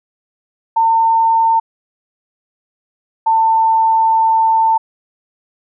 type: tone pair in turn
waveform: sine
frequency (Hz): 905 / 894.6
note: A5 / A5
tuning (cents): +48 / +28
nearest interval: unison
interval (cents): 20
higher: first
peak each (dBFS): -9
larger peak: neither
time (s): 0.76-1.6 / 3.26-4.78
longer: second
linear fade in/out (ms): 10
effects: none